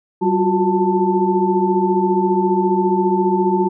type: tone cluster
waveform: sine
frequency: 191.7 / 354.8 / 369.5 / 886 Hz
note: G3 / F4 / F#4 / A5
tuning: -38 / +27 / -2 / +12 cents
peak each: -19 dBFS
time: 0.21-3.69 s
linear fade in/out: 20 ms
effects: none